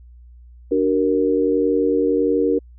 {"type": "chord", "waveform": "sine", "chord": "D augmented", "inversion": "none", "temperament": "equal with one note detuned", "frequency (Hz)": [293.7, 375.2, 466.2], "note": ["D4", "F#4", "A#4"], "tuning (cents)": [0, 24, 0], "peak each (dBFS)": [-20, -21, -18], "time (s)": [0.71, 2.59], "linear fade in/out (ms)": 10, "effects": ["added 60 Hz sine -41 dBFS peak until 2.78 s"]}